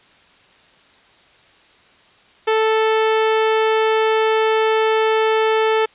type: tone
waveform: sawtooth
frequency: 440 Hz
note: A4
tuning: in tune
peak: -10 dBFS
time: 2.47-5.86 s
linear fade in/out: 10 ms
effects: white hiss -51 dBFS RMS until 5.94 s + resampled to 8000 Hz